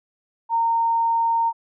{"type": "tone", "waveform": "sine", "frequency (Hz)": 920, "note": "A#5", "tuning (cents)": -23, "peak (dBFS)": -17, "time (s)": [0.49, 1.53], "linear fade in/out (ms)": 50, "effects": []}